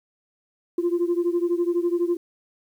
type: beating tone pair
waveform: sine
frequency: 342.9 / 354.9 Hz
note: F4 / F4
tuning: -32 / +28 cents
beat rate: 12 Hz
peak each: -21 / -23 dBFS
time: 0.78-2.17 s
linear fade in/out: 5 ms
effects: tanh soft clip ceiling -15 dBFS + 9-bit